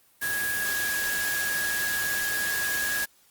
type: tone in noise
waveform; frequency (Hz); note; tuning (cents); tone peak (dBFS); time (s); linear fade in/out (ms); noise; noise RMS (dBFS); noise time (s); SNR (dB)
sine; 1657; G#6; -4; -27; 0.21-3.06; 20; white; -31; 0.21-3.06; +1
effects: white hiss -61 dBFS RMS until 3.3 s + Opus 32 kbps